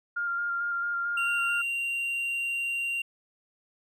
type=tone with vibrato; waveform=sine; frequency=1400 Hz; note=F6; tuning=4 cents sharp; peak=-27 dBFS; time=0.16-1.62 s; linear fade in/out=10 ms; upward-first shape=square; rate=4.5 Hz; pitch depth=14 cents each way
type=tone; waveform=triangle; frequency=2766 Hz; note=F7; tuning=17 cents flat; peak=-26 dBFS; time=1.17-3.02 s; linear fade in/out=5 ms
effects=none